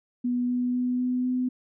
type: tone with pitch steps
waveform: sine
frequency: 245.5 / 247.2 / 248.9 / 250.7 / 252.4 Hz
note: B3 / B3 / B3 / B3 / B3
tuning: -10 / +2 / +14 / +26 / +38 cents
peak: -23 dBFS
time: 0.24-1.49 s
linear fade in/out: 10 ms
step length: 250 ms
effects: none